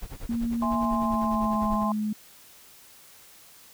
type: noise with tremolo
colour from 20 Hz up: brown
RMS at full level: -34 dBFS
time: 0.01-1.85 s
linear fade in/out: 20 ms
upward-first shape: sine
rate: 10 Hz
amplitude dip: 100%
type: tone with pitch glide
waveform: sine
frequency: 233.1 to 212.5 Hz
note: A#3 to G#3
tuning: 0 to +40 cents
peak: -25 dBFS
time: 0.29-2.13 s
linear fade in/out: 5 ms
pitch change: -160 cents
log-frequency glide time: 0.82-1.72 s
type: chord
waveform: sine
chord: E augmented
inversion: none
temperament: equal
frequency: 659.3 / 830.6 / 1046.5 Hz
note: E5 / G#5 / B#5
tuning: 0 / 0 / 0 cents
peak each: -33 / -32 / -28 dBFS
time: 0.62-1.92 s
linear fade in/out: 2 ms
effects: white hiss -52 dBFS RMS until 3.73 s